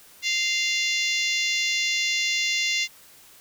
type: harmonic tone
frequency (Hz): 696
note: F5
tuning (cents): -6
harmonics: 3 / 4 / 5 / 6 / 7 / 8 / 9 / 10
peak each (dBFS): -26 / -28 / -30 / -32 / -33 / -34 / -35 / -36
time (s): 0.22-2.88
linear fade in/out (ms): 50
effects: white hiss -51 dBFS RMS until 3.4 s